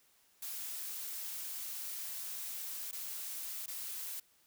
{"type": "noise with dropouts", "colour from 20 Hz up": "blue", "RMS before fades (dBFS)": -42, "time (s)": [0.42, 4.2], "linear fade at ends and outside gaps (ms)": 5, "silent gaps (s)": [[2.913, 2.927], [3.661, 3.678]], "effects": ["white hiss -69 dBFS RMS until 4.46 s"]}